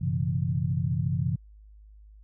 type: tone cluster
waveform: sine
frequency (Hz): 95.3 / 121.6 / 135.8 / 167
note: G2 / B2 / C#3 / E3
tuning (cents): -48 / -26 / -35 / +23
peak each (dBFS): -30 / -32 / -28 / -30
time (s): 0.01-1.36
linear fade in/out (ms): 10
effects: added 52 Hz sine -48 dBFS peak until 2.23 s